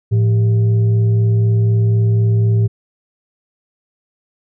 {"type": "tone with frequency modulation", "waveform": "sine", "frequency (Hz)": 110, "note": "A2", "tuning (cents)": 0, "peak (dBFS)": -10, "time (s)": [0.11, 2.68], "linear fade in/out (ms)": 20, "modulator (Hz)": 284, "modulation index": 0.33, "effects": []}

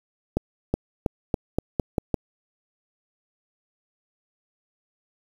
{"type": "accelerating click train", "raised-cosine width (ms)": 2, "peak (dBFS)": -8, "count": 8, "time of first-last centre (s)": [0.37, 2.142], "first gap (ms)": 370, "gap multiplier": 0.87, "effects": ["7-bit"]}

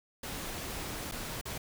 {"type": "noise with dropouts", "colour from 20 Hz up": "pink", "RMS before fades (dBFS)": -39, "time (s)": [0.23, 1.58], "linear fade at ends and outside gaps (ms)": 5, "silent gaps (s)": [[1.114, 1.12], [1.413, 1.454]], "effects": []}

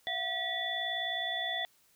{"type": "tone cluster", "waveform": "sine", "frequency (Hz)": [677, 736, 1938, 3461], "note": ["E5", "F#5", "B6", "A7"], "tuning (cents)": [46, -9, -33, -29], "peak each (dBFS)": [-40, -40, -36, -35], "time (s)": [0.07, 1.65], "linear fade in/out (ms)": 0, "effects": ["white hiss -67 dBFS RMS until 1.95 s"]}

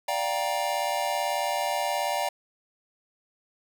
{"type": "chord", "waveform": "square", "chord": "G minor seventh", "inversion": "second", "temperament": "just", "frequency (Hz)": [588, 705.6, 784, 940.8], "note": ["D5", "F5", "G5", "Bb5"], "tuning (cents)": [2, 18, 0, 16], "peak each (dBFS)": -32, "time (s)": [0.08, 2.29], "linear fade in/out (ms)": 5, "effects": []}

